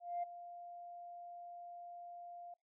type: tone with ADSR envelope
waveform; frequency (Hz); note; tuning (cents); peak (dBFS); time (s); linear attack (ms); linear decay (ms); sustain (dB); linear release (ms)
sine; 698.5; F5; 0; -34; 0-2.54; 230; 12; -14; 4
effects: noise-tail reverb RT60 0.2 s tail -25 dB re dry + tanh soft clip ceiling -32 dBFS